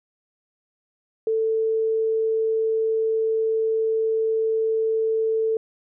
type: tone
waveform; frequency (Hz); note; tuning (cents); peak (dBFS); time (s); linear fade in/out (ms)
sine; 443.9; A4; +15; -19; 1.27-5.57; 2
effects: none